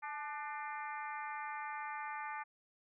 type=harmonic tone with a mistuned harmonic; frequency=298.7 Hz; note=D4; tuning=29 cents sharp; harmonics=3 / 4 / 5 / 6 / 7 / 8; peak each=-43 / -46 / -50 / -49 / -50 / -54 dBFS; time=0.02-2.44 s; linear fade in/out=20 ms; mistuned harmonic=3; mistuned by=-54 cents; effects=none